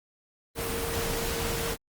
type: tone in noise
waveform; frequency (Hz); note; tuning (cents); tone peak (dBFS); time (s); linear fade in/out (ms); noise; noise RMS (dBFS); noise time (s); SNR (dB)
sine; 461.3; A#4; -18; -34; 0.55-1.77; 50; pink; -31; 0.55-1.77; -6
effects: Opus 32 kbps